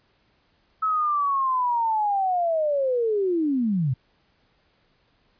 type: linear sweep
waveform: sine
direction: down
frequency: 1300 to 119.2 Hz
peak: -20 dBFS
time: 0.82-3.94 s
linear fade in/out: 10 ms
effects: pink hiss -65 dBFS RMS until 5.39 s + resampled to 11025 Hz